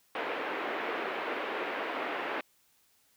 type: band-pass noise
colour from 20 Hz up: pink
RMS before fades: -35 dBFS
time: 0.15-2.41 s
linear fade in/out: 2 ms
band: 330 to 2600 Hz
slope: 24 dB/octave
effects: white hiss -68 dBFS RMS until 3.16 s